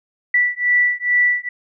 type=beating tone pair; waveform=sine; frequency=1962 / 1964.3 Hz; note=B6 / B6; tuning=-12 / -10 cents; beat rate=2.3 Hz; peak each=-17 dBFS; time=0.34-1.49 s; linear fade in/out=5 ms; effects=none